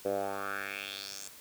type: tone with band-pass filter sweep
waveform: 10% pulse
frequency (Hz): 98.9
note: G2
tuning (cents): +16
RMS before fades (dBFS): -37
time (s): 0.05-1.28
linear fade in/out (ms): 5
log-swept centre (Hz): 500 to 7700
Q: 3.3
effects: white hiss -52 dBFS RMS until 1.4 s